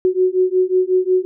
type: beating tone pair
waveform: sine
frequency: 366.8 / 372.3 Hz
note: F#4 / F#4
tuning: -15 / +11 cents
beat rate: 5.5 Hz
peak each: -16 dBFS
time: 0.05-1.25 s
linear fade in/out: 0 ms
effects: none